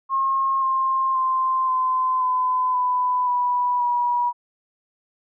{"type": "tone with pitch steps", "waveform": "sine", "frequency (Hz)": [1076, 1060, 1044.2, 1028.6, 1013.3, 998.2, 983.3, 968.6], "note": ["C6", "C6", "C6", "C6", "B5", "B5", "B5", "B5"], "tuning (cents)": [48, 22, -4, -30, 44, 18, -8, -34], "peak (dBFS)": -18, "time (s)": [0.09, 4.33], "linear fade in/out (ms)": 50, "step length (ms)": 530, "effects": []}